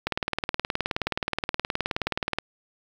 click train, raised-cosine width 0.3 ms, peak -9 dBFS, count 45, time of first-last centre 0.07-2.386 s, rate 19 Hz, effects 7-bit

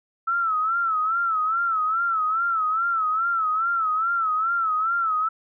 sine tone with vibrato, 1318.5 Hz, E6, in tune, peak -20 dBFS, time 0.27-5.29 s, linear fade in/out 10 ms, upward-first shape sine, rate 2.4 Hz, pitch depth 96 cents each way, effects none

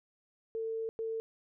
sine tone bursts at uneven times, 448.6 Hz, A4, 34 cents sharp, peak -33 dBFS, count 2, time 0.55-0.89 / 0.99-1.2 s, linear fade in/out 0 ms, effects none

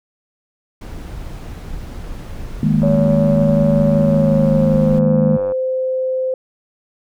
brown noise, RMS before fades -29 dBFS, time 0.81-4.99 s, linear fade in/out 5 ms
sine chord, D# suspended fourth, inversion none, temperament equal, 155.56 / 207.7 / 233.1 Hz, D#3 / G#3 / A#3, 0 / 0 / 0 cents, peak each -15 / -16 / -18 dBFS, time 2.63-5.37 s, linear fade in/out 2 ms
click train, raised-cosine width 1 ms, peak -17 dBFS, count 260, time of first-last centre 2.82-5.521 s, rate 95.9 Hz
sine tone with pitch glide, 565 to 518.1 Hz, C#5 to C5, +33 to -17 cents, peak -16 dBFS, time 2.83-6.34 s, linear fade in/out 2 ms, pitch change -150 cents, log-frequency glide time 3.9-5.02 s
effects none

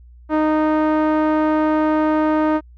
sawtooth tone with low-pass filter, 309 Hz, D#4, 12 cents flat, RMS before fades -17 dBFS, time 0.29-2.61 s, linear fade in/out 50 ms, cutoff 1200 Hz, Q 1.2, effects added 60 Hz sine -41 dBFS peak until 2.77 s

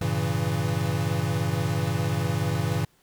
square chord, G diminished seventh, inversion none, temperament equal with one note detuned, 98 / 115 / 138.59 / 164.81 Hz, G2 / Bb2 / Db3 / Fb3, 0 / -23 / 0 / 0 cents, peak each -30 dBFS, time 0.01-2.85 s, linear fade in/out 5 ms, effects pink hiss -63 dBFS RMS until 3.02 s

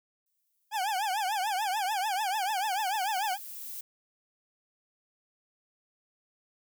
violet noise with exponential growth, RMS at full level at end -39 dBFS, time 0.26-3.81 s, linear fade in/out 5 ms, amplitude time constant 770 ms
40% pulse tone with vibrato, 804 Hz, G5, 44 cents sharp, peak -27 dBFS, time 0.71-3.38 s, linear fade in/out 50 ms, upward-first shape triangle, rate 6.8 Hz, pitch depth 200 cents each way
effects none

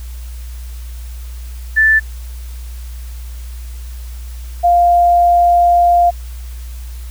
sine tone pair in turn, 1760 / 698.5 Hz, A6 / F5, 0 / 0 cents, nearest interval octave + major third, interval 1600 cents, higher first, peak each -7 dBFS, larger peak neither, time 1.76-2 / 4.63-6.11 s, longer second, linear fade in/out 20 ms, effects added 60 Hz sine -25 dBFS peak until 7.1 s + white hiss -42 dBFS RMS until 7.1 s

